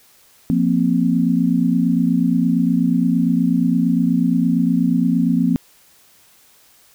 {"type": "chord", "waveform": "sine", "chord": "F suspended fourth", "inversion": "none", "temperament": "equal", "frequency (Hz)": [174.61, 233.1, 261.6], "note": ["F3", "Bb3", "C4"], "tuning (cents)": [0, 0, 0], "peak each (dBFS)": -18, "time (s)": [0.5, 5.56], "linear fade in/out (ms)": 0, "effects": ["white hiss -52 dBFS RMS until 6.94 s"]}